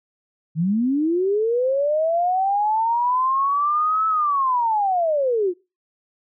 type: linear two-way sweep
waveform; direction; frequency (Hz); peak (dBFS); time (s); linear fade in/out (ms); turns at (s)
sine; up then down; 150 to 1310 to 337.4; -17; 0.55-5.54; 50; 4.07
effects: noise-tail reverb RT60 0.3 s tail -26 dB re dry